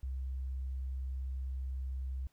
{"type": "tone", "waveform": "sine", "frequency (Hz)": 65.41, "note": "C2", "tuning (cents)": 0, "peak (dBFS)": -35, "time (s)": [0.03, 2.27], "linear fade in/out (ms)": 0, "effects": ["pink hiss -74 dBFS RMS until 2.32 s"]}